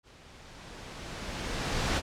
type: noise with level ramp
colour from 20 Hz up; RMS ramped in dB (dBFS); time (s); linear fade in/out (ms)
pink; -55 to -27; 0.03-2.02; 50
effects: low-pass 6000 Hz 12 dB/octave